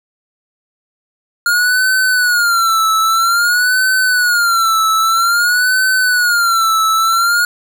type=tone with vibrato; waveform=square; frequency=1412 Hz; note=F6; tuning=19 cents sharp; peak=-11 dBFS; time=1.46-7.45 s; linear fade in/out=2 ms; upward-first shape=sine; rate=0.51 Hz; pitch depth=130 cents each way; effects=none